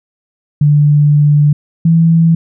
sine tone pair in turn, 147.3 / 164.93 Hz, D3 / E3, +6 / +1 cents, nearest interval major second, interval 195 cents, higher second, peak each -5 dBFS, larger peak neither, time 0.61-1.53 / 1.85-2.35 s, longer first, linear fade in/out 5 ms, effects none

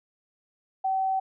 sine tone, 765 Hz, G5, 42 cents flat, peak -23 dBFS, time 0.84-1.2 s, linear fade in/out 10 ms, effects none

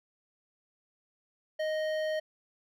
sine tone with hard clipping, 622.3 Hz, D#5, in tune, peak -31 dBFS, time 1.59-2.2 s, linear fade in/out 10 ms, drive 12 dB, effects none

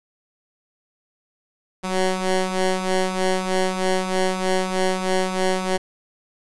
15% pulse ring-modulated tone, 186.6 Hz, F#3, 15 cents sharp, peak -10 dBFS, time 1.83-5.78 s, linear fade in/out 20 ms, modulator 185 Hz, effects resampled to 24000 Hz

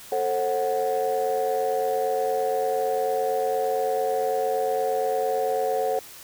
sine chord, F# diminished, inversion first, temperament just, 444 / 532.8 / 740 Hz, A4 / C5 / F#5, +16 / +31 / 0 cents, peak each -25 dBFS, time 0.12-5.99 s, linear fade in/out 2 ms, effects tanh soft clip ceiling -16 dBFS + white hiss -44 dBFS RMS until 6.23 s

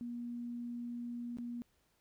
sine tone with dropouts, 239.2 Hz, A#3, 45 cents sharp, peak -39 dBFS, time 0.01-1.62 s, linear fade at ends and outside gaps 0 ms, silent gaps 1.371-1.385 s, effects pink hiss -75 dBFS RMS until 2 s

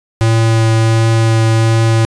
square tone with vibrato, 112.8 Hz, A2, 44 cents sharp, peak -9 dBFS, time 0.21-2.05 s, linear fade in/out 0 ms, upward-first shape triangle, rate 1.4 Hz, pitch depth 10 cents each way, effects resampled to 22050 Hz

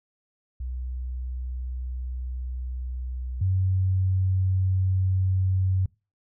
sine tone pair in turn, 62.7 / 93.94 Hz, B1 / F#2, +27 / +27 cents, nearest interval perfect fifth, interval 700 cents, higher second, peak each -29 / -20 dBFS, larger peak second, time 0.6-3.41 / 3.41-5.86 s, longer first, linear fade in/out 5 ms, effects noise-tail reverb RT60 0.3 s tail -24 dB re dry

